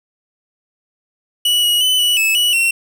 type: tone with pitch steps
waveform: 45% pulse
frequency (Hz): 2941 / 2906 / 3013 / 2947 / 2608 / 2939 / 2721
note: F#7 / F#7 / F#7 / F#7 / E7 / F#7 / F7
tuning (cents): -11 / -32 / +31 / -8 / -19 / -12 / -46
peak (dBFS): -12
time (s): 1.45-2.71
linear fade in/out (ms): 5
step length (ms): 180
effects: none